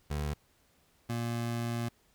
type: tone pair in turn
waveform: 25% pulse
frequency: 74.1 / 117.63 Hz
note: D2 / A#2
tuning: +16 / +16 cents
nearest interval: minor sixth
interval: 800 cents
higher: second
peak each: -28 dBFS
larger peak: neither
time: 0.1-0.34 / 1.09-1.89 s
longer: second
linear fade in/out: 10 ms
effects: pink hiss -68 dBFS RMS until 2.14 s